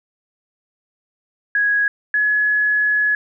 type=tone pair in turn; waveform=sine; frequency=1661.2 / 1694.1 Hz; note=G#6 / G#6; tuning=0 / +34 cents; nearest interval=unison; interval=34 cents; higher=second; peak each=-14 dBFS; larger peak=neither; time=1.55-1.88 / 2.14-3.15 s; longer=second; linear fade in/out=2 ms; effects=none